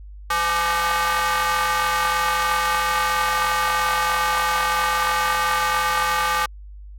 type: tone with high-pass filter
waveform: square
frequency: 170.1 Hz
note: F3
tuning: 45 cents flat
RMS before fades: -21 dBFS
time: 0.3-6.46 s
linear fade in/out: 5 ms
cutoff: 1100 Hz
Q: 2.8
effects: added 50 Hz sine -36 dBFS peak until 6.98 s + AAC 64 kbps